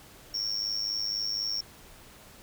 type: tone with amplitude modulation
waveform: triangle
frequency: 5490 Hz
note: F8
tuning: 31 cents flat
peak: -24 dBFS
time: 0.34-1.61 s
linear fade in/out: 5 ms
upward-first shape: sine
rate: 104 Hz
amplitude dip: 80%
effects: pink hiss -52 dBFS RMS until 2.42 s